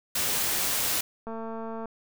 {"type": "noise", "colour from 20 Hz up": "white", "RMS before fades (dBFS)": -27, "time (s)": [0.15, 1.01], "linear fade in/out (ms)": 5}
{"type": "click train", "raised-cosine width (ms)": 1, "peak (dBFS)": -24, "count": 133, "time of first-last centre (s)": [1.27, 1.857], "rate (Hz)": 225}
{"effects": []}